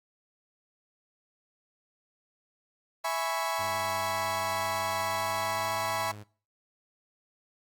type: chord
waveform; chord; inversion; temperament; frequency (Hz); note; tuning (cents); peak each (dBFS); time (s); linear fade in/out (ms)
35% pulse; C# minor seventh; first; equal; 659.3 / 830.6 / 987.8 / 1108.7; E5 / G#5 / B5 / C#6; 0 / 0 / 0 / 0; -32 / -33 / -32 / -34; 3.04-6.12; 10
type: tone with pitch glide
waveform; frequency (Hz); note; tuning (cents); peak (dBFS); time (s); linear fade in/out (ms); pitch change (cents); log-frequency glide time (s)
sawtooth; 98 to 104.43; G2 to G#2; 0 to +10; -39; 3.58-6.24; 20; +110; 4.96-5.82
effects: noise-tail reverb RT60 0.4 s tail -22 dB re dry + Opus 48 kbps